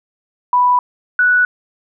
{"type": "tone pair in turn", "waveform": "sine", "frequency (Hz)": [987.8, 1476.2], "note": ["B5", "F#6"], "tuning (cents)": [0, -4], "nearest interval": "perfect fifth", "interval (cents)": 696, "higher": "second", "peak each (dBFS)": -9, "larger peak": "neither", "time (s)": [[0.53, 0.79], [1.19, 1.45]], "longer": "neither", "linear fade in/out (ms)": 2, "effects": []}